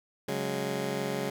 15% pulse chord, C# suspended fourth, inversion none, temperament just, 138.59 / 184.79 / 207.9 Hz, C#3 / F#3 / G#3, 0 / -2 / +2 cents, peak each -29 dBFS, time 0.28-1.3 s, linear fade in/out 5 ms, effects none

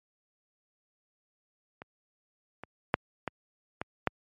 clicks, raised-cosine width 0.5 ms, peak -27 / -25 / -6 / -16 / -17 / -9 dBFS, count 6, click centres 1.819 / 2.636 / 2.941 / 3.277 / 3.815 / 4.073 s, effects high-pass 80 Hz 12 dB/octave + MP3 64 kbps

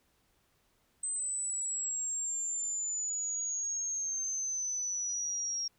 sine exponential sweep, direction down, 8200 to 5580 Hz, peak -32 dBFS, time 1.03-5.68 s, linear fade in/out 5 ms, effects pink hiss -72 dBFS RMS until 5.78 s

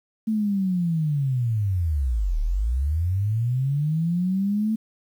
sine linear two-way sweep, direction down then up, 222.7 to 35.23 to 222.7 Hz, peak -20 dBFS, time 0.27-4.76 s, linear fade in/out 10 ms, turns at 2.4 s, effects 9-bit

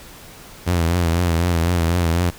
sawtooth tone with vibrato, 85.5 Hz, F2, 36 cents flat, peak -12 dBFS, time 0.66-2.31 s, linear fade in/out 20 ms, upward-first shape triangle, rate 4 Hz, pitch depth 87 cents each way, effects pink hiss -41 dBFS RMS until 2.38 s

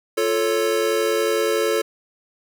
square chord, F augmented, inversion none, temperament equal, 349.2 / 440 / 554.4 Hz, F4 / A4 / C#5, 0 / 0 / 0 cents, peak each -26 / -21 / -25 dBFS, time 0.17-1.82 s, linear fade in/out 10 ms, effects none

